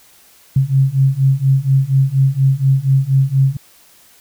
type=beating tone pair; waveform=sine; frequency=132.9 / 137.1 Hz; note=C3 / C#3; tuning=+27 / -19 cents; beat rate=4.2 Hz; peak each=-14 / -13 dBFS; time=0.56-3.57 s; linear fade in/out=5 ms; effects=white hiss -48 dBFS RMS until 4.2 s